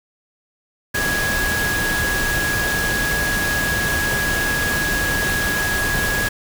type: tone in noise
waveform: sine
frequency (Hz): 1661.2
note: G#6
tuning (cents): 0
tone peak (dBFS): -20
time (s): 0.94-6.29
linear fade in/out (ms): 10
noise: pink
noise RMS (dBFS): -23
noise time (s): 0.94-6.29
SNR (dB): 0
effects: none